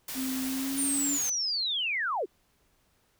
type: noise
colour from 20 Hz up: white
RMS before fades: -37 dBFS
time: 0.08-1.3 s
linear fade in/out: 5 ms
type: tone with pitch glide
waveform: sine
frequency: 261.6 to 282 Hz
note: C4 to C#4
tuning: 0 to +30 cents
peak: -30 dBFS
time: 0.14-1.19 s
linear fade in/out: 50 ms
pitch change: +130 cents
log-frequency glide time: 0.45-1.02 s
type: linear sweep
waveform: sine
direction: down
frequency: 9310 to 299.9 Hz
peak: -27 dBFS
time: 0.77-2.26 s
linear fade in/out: 20 ms
effects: pink hiss -69 dBFS RMS until 3.19 s